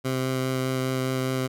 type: tone with vibrato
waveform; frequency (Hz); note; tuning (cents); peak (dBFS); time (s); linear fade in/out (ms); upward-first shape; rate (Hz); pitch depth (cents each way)
15% pulse; 130.4; C3; -5; -18; 0.04-1.48; 20; sine; 4.9; 9
effects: none